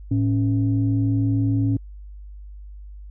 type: tone pair together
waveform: sine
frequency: 110 / 276.9 Hz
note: A2 / C#4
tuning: 0 / -2 cents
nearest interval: octave + major third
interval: 1598 cents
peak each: -18 / -21 dBFS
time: 0.11-1.77 s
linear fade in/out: 5 ms
effects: tanh soft clip ceiling -11 dBFS + added 50 Hz sine -36 dBFS peak until 3.1 s